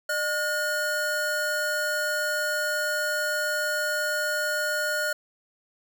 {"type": "tone pair together", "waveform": "square", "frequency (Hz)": [604.8, 1440], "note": ["D#5", "F#6"], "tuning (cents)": [-49, -47], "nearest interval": "octave + minor third", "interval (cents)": 1502, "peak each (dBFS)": [-30, -27], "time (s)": [0.09, 5.13], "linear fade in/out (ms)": 5, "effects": []}